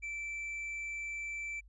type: tone with tanh clipping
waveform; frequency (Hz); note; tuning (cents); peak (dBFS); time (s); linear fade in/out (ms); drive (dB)
sine; 2330; D7; -14; -38; 0.02-1.61; 20; 4
effects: added 50 Hz sine -55 dBFS peak until 1.68 s + resampled to 22050 Hz